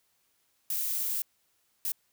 violet noise bursts at uneven times, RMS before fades -31 dBFS, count 2, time 0.7-1.22 / 1.85-1.92 s, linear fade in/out 2 ms, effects white hiss -72 dBFS RMS until 2.12 s

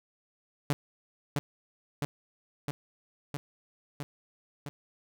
sawtooth tone with echo, 144.7 Hz, D3, 25 cents flat, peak -21 dBFS, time 0.7-0.73 s, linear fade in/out 0 ms, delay 660 ms, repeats 6, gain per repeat -2 dB, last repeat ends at 4.69 s, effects none

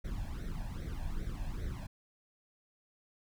brown noise with flanger, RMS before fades -38 dBFS, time 0.04-1.87 s, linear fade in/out 10 ms, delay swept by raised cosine 0.5 to 1.21 ms, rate 2.5 Hz, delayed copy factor +0.8, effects none

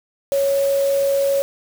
sine tone in noise, 554.4 Hz, C#5, in tune, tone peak -15 dBFS, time 0.32-1.42 s, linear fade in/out 0 ms, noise white, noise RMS -33 dBFS, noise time 0.32-1.42 s, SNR +15 dB, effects none

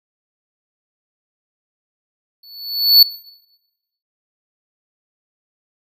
square tone with exponential growth, 4443 Hz, C#8, 3 cents sharp, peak -3 dBFS, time 2.43-3.03 s, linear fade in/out 5 ms, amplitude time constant 130 ms, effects noise-tail reverb RT60 1.0 s tail -20 dB re dry

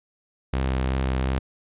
sawtooth tone with vibrato, 65.3 Hz, C2, 3 cents flat, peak -18 dBFS, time 0.53-1.39 s, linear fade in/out 5 ms, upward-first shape triangle, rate 2.8 Hz, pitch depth 22 cents each way, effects resampled to 8000 Hz

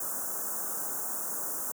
white band-stop noise, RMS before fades -34 dBFS, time 0-1.72 s, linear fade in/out 5 ms, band 1500 to 6400 Hz, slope 48 dB/octave, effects high-pass 200 Hz 12 dB/octave

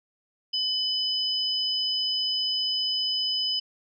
sine tone pair together, 3000 / 5045 Hz, F#7 / D#8, +23 / +23 cents, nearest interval major sixth, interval 900 cents, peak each -28 / -26 dBFS, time 0.53-3.6 s, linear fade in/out 10 ms, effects none

